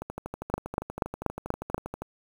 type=two click trains; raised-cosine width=1 ms; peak=-20 / -10 dBFS; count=26 / 6; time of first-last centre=0.02-2.02 / 0.54-1.745 s; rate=12.5 / 4.15 Hz; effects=7-bit